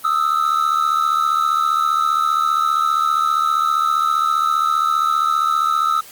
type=tone pair together; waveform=triangle; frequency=1244.5 / 1319.6 Hz; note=D#6 / E6; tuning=0 / +1 cents; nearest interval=minor second; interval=101 cents; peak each=-17 / -15 dBFS; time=0.04-6.01 s; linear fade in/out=10 ms; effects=white hiss -41 dBFS RMS until 6.11 s + Opus 24 kbps